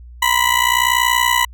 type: ring-modulated tone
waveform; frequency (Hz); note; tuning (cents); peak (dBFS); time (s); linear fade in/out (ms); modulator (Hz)
20% pulse; 987.8; B5; 0; -5; 0.22-1.45; 5; 30.4
effects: added 60 Hz sine -35 dBFS peak until 1.53 s